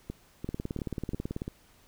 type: two click trains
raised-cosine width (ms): 3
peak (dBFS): -22 / -20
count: 5 / 18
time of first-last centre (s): 0.1-1.479 / 0.49-1.419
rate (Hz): 2.9 / 18.3
effects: pink hiss -61 dBFS RMS until 1.87 s